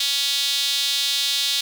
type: tone with high-pass filter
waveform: sawtooth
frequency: 280 Hz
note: C#4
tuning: 18 cents sharp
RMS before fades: -22 dBFS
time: 0-1.61 s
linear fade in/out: 5 ms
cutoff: 3700 Hz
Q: 3.6
effects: none